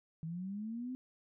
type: linear sweep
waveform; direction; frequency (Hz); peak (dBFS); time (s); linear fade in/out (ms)
sine; up; 156.8 to 260; -38; 0.23-0.95; 0
effects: none